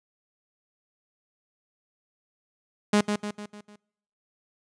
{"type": "tone with echo", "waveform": "sawtooth", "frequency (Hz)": 207.7, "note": "G#3", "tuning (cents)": 0, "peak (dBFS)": -14, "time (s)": [2.93, 3.01], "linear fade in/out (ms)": 5, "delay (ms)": 150, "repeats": 5, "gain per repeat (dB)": -6, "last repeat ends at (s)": 3.76, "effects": ["noise-tail reverb RT60 0.8 s tail -26 dB re dry", "resampled to 22050 Hz"]}